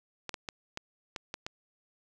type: clicks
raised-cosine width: 0.2 ms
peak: -19 dBFS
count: 7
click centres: 0.293 / 0.342 / 0.488 / 0.774 / 1.162 / 1.341 / 1.465 s
effects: none